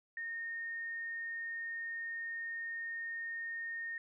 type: tone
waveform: sine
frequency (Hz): 1840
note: A#6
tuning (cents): -23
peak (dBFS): -38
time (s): 0.17-3.98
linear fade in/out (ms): 2
effects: none